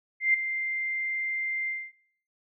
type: tone with ADSR envelope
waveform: sine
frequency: 2093 Hz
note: C7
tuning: in tune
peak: -17 dBFS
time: 0.2-1.93 s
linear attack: 140 ms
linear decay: 6 ms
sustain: -10 dB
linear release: 250 ms
effects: noise-tail reverb RT60 0.7 s tail -23 dB re dry